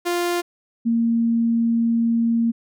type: tone pair in turn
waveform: sawtooth / sine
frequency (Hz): 349.2 / 231.1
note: F4 / A#3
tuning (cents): 0 / -15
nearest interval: perfect fifth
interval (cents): 715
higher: first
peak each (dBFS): -16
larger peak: neither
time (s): 0.05-0.42 / 0.85-2.52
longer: second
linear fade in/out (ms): 20
effects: none